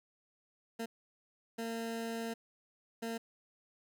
20% pulse tone bursts at uneven times, 228.5 Hz, A#3, 34 cents flat, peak -32 dBFS, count 3, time 0.79-0.86 / 1.58-2.34 / 3.02-3.18 s, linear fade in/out 10 ms, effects none

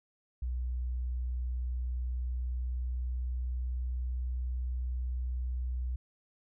sine tone with pitch glide, 61.74 to 62.21 Hz, B1 to B1, 0 to +13 cents, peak -31 dBFS, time 0.42-5.96 s, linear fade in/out 5 ms, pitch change +13 cents, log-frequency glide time 1.73-4.31 s, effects none

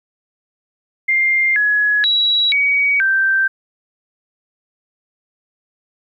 sine tone with pitch steps, 2106 / 1684 / 3893 / 2259 / 1564 Hz, C7 / G#6 / B7 / C#7 / G6, +11 / +24 / -26 / +32 / -4 cents, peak -12 dBFS, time 1.08-3.48 s, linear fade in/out 10 ms, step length 480 ms, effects 9-bit

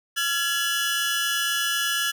sawtooth tone cluster, 1374 / 1688 / 2962 Hz, F6 / G#6 / F#7, -29 / +28 / +1 cents, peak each -26 / -22 / -24 dBFS, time 0.16-2.12 s, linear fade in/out 20 ms, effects none

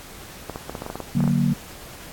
clicks, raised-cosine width 1 ms, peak -16 dBFS, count 12, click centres 0.497 / 0.559 / 0.696 / 0.752 / 0.821 / 0.864 / 0.901 / 0.956 / 1.003 / 1.205 / 1.24 / 1.277 s
sine chord, D augmented, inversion none, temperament equal, 146.83 / 185 / 233.1 Hz, D3 / F#3 / A#3, 0 / 0 / 0 cents, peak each -21 / -22 / -22 dBFS, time 1.15-1.54 s, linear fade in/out 5 ms
effects pink hiss -41 dBFS RMS until 2.12 s + AAC 64 kbps

